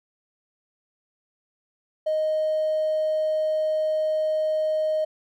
triangle tone with hard clipping, 622.3 Hz, D#5, in tune, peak -21 dBFS, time 2.06-5.05 s, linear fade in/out 10 ms, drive 3 dB, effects none

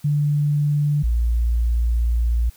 sine tone pair in turn, 146.83 / 58.27 Hz, D3 / A#1, 0 / 0 cents, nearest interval octave + major third, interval 1600 cents, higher first, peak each -16 dBFS, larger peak neither, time 0.04-1.03 / 1.03-2.5 s, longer second, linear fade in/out 10 ms, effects white hiss -52 dBFS RMS until 2.56 s

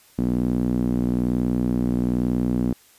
sawtooth tone with band-pass filter, 61.1 Hz, B1, 18 cents flat, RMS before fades -22 dBFS, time 0.18-2.73 s, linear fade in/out 5 ms, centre 240 Hz, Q 2.9, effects white hiss -54 dBFS RMS until 2.98 s + resampled to 32000 Hz

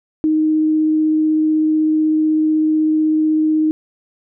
sine tone with vibrato, 311.1 Hz, D#4, in tune, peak -12 dBFS, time 0.24-3.71 s, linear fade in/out 0 ms, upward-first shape triangle, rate 16 Hz, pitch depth 8 cents each way, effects none

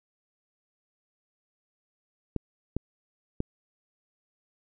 clicks, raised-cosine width 3 ms, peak -15 dBFS, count 3, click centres 2.363 / 2.766 / 3.404 s, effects none

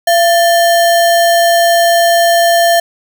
sine tone with sample-and-hold, 681 Hz, F5, 44 cents flat, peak -6 dBFS, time 0.07-2.8 s, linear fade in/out 5 ms, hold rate 2450 Hz, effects none

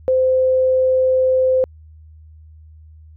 sine tone, 517 Hz, C5, 21 cents flat, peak -12 dBFS, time 0.08-1.64 s, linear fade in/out 0 ms, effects added 78 Hz sine -40 dBFS peak until 3.16 s

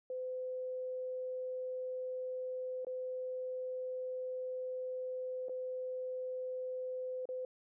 sine tone with dropouts, 510 Hz, C5, 44 cents flat, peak -37 dBFS, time 0.1-7.45 s, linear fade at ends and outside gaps 2 ms, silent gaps 2.848-2.868 / 5.485-5.494 / 7.255-7.289 s, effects none

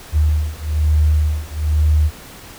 sine beating tone pair, 75.7 / 76.8 Hz, D#2 / D#2, -47 / -22 cents, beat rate 1.1 Hz, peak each -16 dBFS, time 0.12-2.11 s, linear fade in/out 50 ms, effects pink hiss -38 dBFS RMS until 2.58 s

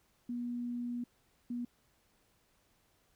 sine tone bursts at uneven times, 241.5 Hz, B3, 39 cents flat, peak -35 dBFS, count 2, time 0.29-1.04 / 1.5-1.65 s, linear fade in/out 5 ms, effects pink hiss -72 dBFS RMS until 3.15 s

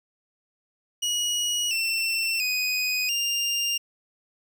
25% pulse tone with pitch steps, 2905 / 2692 / 2498 / 2800 Hz, F#7 / E7 / D#7 / F7, -32 / +36 / +6 / +4 cents, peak -20 dBFS, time 1.02-3.78 s, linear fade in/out 10 ms, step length 690 ms, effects none

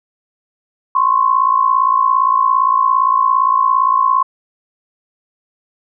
sine tone pair together, 1036 / 1093.5 Hz, C6 / C#6, -17 / -24 cents, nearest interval minor second, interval 93 cents, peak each -13 dBFS, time 0.95-4.23 s, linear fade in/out 5 ms, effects none

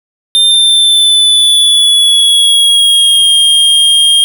square tone with pitch glide, 3600 to 3226 Hz, A7 to G7, +39 to +49 cents, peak -5 dBFS, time 0.35-4.24 s, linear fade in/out 0 ms, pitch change -190 cents, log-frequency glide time 0.48-3.32 s, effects none

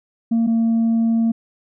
sine tone pair in turn, 229.3 / 228 Hz, A#3 / A#3, -28 / -38 cents, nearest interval unison, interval 10 cents, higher first, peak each -12 dBFS, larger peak neither, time 0.31-0.47 / 0.47-1.32 s, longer second, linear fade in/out 10 ms, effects tanh soft clip ceiling -13 dBFS

